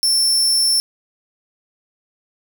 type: tone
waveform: sawtooth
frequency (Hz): 5380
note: E8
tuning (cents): +34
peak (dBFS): -11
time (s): 0.03-0.8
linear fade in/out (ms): 0
effects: none